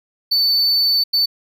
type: tone bursts at uneven times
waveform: triangle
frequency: 4511 Hz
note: C#8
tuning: 29 cents sharp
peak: -12 dBFS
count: 2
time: 0.31-1.04 / 1.13-1.26 s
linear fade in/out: 10 ms
effects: none